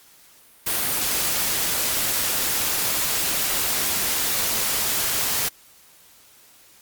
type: noise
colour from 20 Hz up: white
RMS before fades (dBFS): -23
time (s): 0.66-5.49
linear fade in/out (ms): 10
effects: white hiss -52 dBFS RMS until 6.81 s + Opus 48 kbps